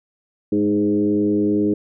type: tone with frequency modulation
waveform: sine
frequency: 311.1 Hz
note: D#4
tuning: in tune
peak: -15 dBFS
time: 0.52-1.74 s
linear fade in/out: 5 ms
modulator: 102 Hz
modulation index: 1.1
effects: none